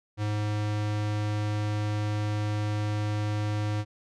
square tone, 105.2 Hz, G#2, 23 cents sharp, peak -27 dBFS, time 0.17-3.85 s, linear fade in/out 50 ms, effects low-pass 6000 Hz 12 dB/octave

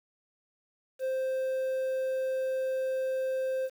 triangle tone with quantisation, 523.3 Hz, C5, in tune, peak -26 dBFS, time 0.99-3.7 s, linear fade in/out 50 ms, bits 9, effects none

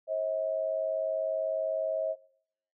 sine tone pair together, 538 / 638 Hz, C5 / D#5, +48 / +43 cents, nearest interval minor third, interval 295 cents, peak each -33 / -29 dBFS, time 0.07-2.16 s, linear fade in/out 50 ms, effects noise-tail reverb RT60 0.7 s tail -22 dB re dry

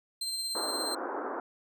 30% pulse tone with tremolo, 4138 Hz, C8, 20 cents flat, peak -28 dBFS, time 0.21-0.95 s, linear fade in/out 5 ms, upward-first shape sine, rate 17 Hz, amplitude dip 30%
pink band-pass noise, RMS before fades -36 dBFS, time 0.55-1.4 s, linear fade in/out 2 ms, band 280 to 1500 Hz, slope 48 dB/octave
effects none

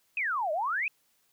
sine exponential two-way sweep, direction down then up, 2614 to 587.3 to 2614 Hz, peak -27 dBFS, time 0.17-0.88 s, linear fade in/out 2 ms, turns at 0.52 s, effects white hiss -70 dBFS RMS until 1.32 s

